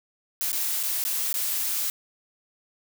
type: noise with dropouts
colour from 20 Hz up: blue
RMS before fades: -27 dBFS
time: 0.41-1.9 s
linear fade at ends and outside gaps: 0 ms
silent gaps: 0.518-0.529 / 0.829-0.834 / 1.039-1.05 / 1.328-1.341 s
effects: none